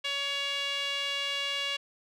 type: tone with band-pass filter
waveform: sawtooth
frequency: 562 Hz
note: C#5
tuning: 24 cents sharp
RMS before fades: -32 dBFS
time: 0.04-1.77 s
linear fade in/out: 10 ms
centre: 3000 Hz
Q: 3.1
effects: none